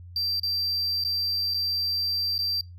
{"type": "tone with dropouts", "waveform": "triangle", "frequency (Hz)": 4699, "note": "D8", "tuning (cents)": 0, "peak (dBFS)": -23, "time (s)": [0.16, 2.61], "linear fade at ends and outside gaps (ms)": 2, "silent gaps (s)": [[0.398, 0.432], [1.039, 1.048], [1.539, 1.543], [2.381, 2.389]], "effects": ["noise-tail reverb RT60 0.2 s tail -23 dB re dry", "added 88 Hz sine -41 dBFS peak until 2.78 s"]}